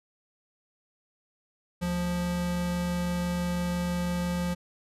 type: tone pair together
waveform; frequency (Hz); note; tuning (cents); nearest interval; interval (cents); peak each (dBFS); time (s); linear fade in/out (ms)
square; 74 / 176; D2 / F3; +14 / +14; octave + minor third; 1500; -38 / -28; 1.81-4.55; 20
effects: resampled to 32000 Hz